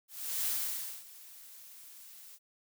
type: noise with ADSR envelope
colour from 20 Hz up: blue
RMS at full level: -32 dBFS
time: 0.08-2.39 s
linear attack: 380 ms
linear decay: 570 ms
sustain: -20 dB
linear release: 45 ms
effects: none